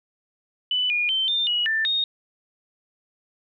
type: tone with pitch steps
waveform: sine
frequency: 2990 / 2436 / 3099 / 3604 / 2911 / 1777 / 3711 Hz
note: F#7 / D#7 / G7 / A7 / F#7 / A6 / A#7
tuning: +17 / -37 / -21 / +41 / -29 / +17 / -9 cents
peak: -20 dBFS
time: 0.71-2.04 s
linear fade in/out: 2 ms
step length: 190 ms
effects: none